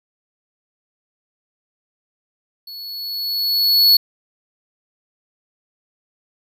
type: tone with level ramp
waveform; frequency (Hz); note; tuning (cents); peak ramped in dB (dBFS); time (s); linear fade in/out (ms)
square; 4396; C#8; -15; -33 to -8; 2.67-3.97; 5
effects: none